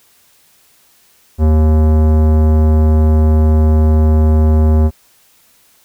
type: tone with tanh clipping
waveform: sine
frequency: 77.78 Hz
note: D#2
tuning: in tune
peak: -9 dBFS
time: 1.38-4.91 s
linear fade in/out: 50 ms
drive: 18 dB
effects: white hiss -51 dBFS RMS until 5.84 s

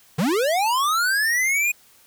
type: linear sweep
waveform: square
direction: up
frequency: 135.7 to 2489 Hz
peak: -19 dBFS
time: 0.18-1.72 s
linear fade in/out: 10 ms
effects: white hiss -54 dBFS RMS until 2.06 s

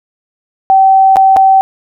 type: tone with dropouts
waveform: sine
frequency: 770 Hz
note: G5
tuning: 31 cents flat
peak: -3 dBFS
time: 0.7-1.61 s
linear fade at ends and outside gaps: 0 ms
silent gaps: 1.159-1.168 / 1.363-1.368 s
effects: none

